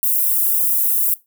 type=high-pass noise; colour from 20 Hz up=white; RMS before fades=-17 dBFS; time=0.03-1.14 s; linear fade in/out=0 ms; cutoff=11000 Hz; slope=24 dB/octave; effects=noise-tail reverb RT60 0.2 s tail -18 dB re dry